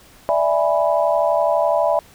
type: chord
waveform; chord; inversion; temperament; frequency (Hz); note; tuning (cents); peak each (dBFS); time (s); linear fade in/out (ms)
sine; E dominant seventh; third; equal; 587.3 / 659.3 / 830.6 / 987.8; D5 / E5 / G#5 / B5; 0 / 0 / 0 / 0; -19 / -18 / -23 / -23; 0.29-1.99; 0
effects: pink hiss -48 dBFS RMS until 2.14 s